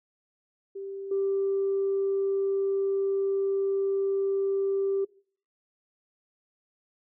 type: tone with level steps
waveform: sine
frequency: 392 Hz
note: G4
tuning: in tune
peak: -34 / -23 dBFS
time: 0.75-5.05 s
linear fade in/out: 10 ms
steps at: 1.11 s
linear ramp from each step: 5 ms
effects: noise-tail reverb RT60 0.5 s tail -22 dB re dry + tanh soft clip ceiling -19 dBFS